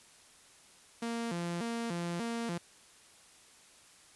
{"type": "tone with vibrato", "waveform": "sawtooth", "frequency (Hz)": 200, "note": "G3", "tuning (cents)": 35, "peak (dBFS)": -30, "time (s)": [1.02, 2.58], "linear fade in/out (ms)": 5, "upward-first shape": "square", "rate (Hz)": 1.7, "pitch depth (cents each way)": 260, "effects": ["white hiss -59 dBFS RMS until 4.15 s", "resampled to 24000 Hz"]}